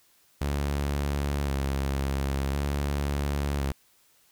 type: tone with vibrato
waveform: sawtooth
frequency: 69.9 Hz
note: C#2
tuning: 15 cents sharp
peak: -22 dBFS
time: 0.41-3.72 s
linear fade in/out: 5 ms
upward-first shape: square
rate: 0.47 Hz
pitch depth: 33 cents each way
effects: white hiss -63 dBFS RMS until 4.31 s